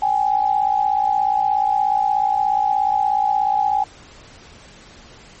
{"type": "tone pair together", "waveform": "sine", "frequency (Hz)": [781.2, 838], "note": ["G5", "G#5"], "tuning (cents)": [-6, 15], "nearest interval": "minor second", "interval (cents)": 121, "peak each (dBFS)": [-19, -17], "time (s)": [0.02, 3.84], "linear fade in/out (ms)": 5, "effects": ["pink hiss -44 dBFS RMS until 5.4 s", "MP3 32 kbps"]}